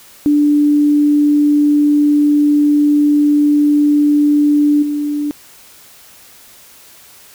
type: tone with level steps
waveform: sine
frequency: 293.7 Hz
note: D4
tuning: in tune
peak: -8 / -15 dBFS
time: 0.26-5.31 s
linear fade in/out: 0 ms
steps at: 4.82 s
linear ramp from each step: 10 ms
effects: white hiss -42 dBFS RMS until 7.34 s